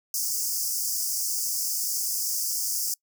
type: high-pass noise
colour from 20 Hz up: pink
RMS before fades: -28 dBFS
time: 0.14-2.94 s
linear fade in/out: 2 ms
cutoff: 4900 Hz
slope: 96 dB/octave
effects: noise-tail reverb RT60 0.1 s tail -25 dB re dry